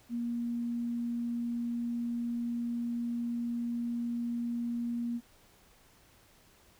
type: tone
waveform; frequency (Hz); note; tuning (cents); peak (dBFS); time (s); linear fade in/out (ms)
sine; 236.8; A#3; +27; -31; 0.09-5.21; 50
effects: pink hiss -62 dBFS RMS until 6.79 s